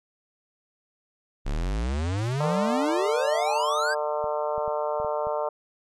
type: exponential sweep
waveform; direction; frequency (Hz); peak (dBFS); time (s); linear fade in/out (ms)
square; up; 32.7 to 1642; -25; 1.45-3.95; 20
type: harmonic tone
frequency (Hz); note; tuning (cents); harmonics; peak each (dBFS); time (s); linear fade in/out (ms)
150; D3; +37; 3 / 4 / 5 / 6 / 7 / 8 / 9; -32 / -27 / -35 / -32 / -35 / -38 / -41; 2.4-5.49; 5
type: clicks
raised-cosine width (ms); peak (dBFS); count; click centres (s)
5; -31; 6; 4.242 / 4.58 / 4.679 / 5 / 5.047 / 5.27
effects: low-pass 8000 Hz 12 dB/octave + MP3 64 kbps